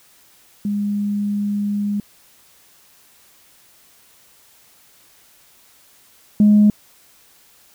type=tone pair in turn; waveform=sine; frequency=204.7 / 208.9 Hz; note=G#3 / G#3; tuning=-25 / +10 cents; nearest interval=unison; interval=35 cents; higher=second; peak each=-18 / -7 dBFS; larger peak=second; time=0.65-2 / 6.4-6.7 s; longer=first; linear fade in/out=2 ms; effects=tanh soft clip ceiling -5 dBFS + white hiss -52 dBFS RMS until 7.74 s